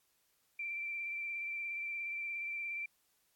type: tone with vibrato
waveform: sine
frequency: 2349 Hz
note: D7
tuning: in tune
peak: -37 dBFS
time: 0.59-2.86 s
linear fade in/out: 5 ms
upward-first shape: sine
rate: 17 Hz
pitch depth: 19 cents each way
effects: white hiss -75 dBFS RMS until 3.35 s + AAC 64 kbps